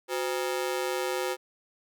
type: ring-modulated tone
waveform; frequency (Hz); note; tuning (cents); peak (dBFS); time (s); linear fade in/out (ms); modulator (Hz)
sawtooth; 440; A4; 0; -21; 0.08-1.37; 50; 71.8
effects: none